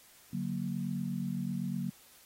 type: chord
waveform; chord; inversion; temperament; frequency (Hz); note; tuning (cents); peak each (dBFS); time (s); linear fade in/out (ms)
sine; D augmented; none; equal with one note detuned; 143.98 / 185 / 233.1; D3 / F#3 / A#3; -34 / 0 / 0; -38 / -35 / -37; 0.33-1.9; 5
effects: white hiss -59 dBFS RMS until 2.25 s + AAC 48 kbps